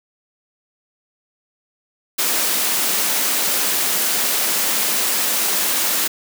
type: high-pass noise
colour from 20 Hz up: white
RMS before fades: -19 dBFS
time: 2.18-6.08 s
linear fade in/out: 10 ms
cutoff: 180 Hz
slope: 48 dB/octave
effects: none